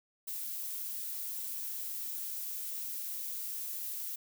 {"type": "noise", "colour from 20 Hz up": "violet", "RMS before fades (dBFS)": -39, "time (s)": [0.27, 4.16], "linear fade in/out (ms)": 10, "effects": []}